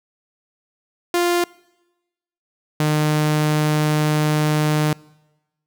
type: tone pair in turn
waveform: sawtooth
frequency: 349.2 / 152.09 Hz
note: F4 / D#3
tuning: 0 / -39 cents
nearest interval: octave + major second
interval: 1439 cents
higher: first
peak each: -12 dBFS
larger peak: neither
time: 1.14-1.44 / 2.8-4.93 s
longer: second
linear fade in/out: 2 ms
effects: noise-tail reverb RT60 1.0 s tail -24 dB re dry